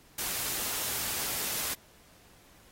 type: noise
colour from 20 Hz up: white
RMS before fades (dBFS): -33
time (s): 0.18-1.74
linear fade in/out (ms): 5
effects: pink hiss -59 dBFS RMS until 2.71 s + AAC 48 kbps